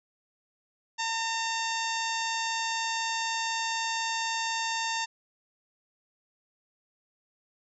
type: harmonic tone with a mistuned harmonic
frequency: 908 Hz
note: A#5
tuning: 46 cents flat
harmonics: 1 / 2 / 3 / 4 / 5 / 6 / 7 / 8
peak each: -32 / -35 / -37 / -38 / -39 / -40 / -40 / -41 dBFS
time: 0.98-5.06 s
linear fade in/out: 20 ms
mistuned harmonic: 5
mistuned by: +28 cents
effects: none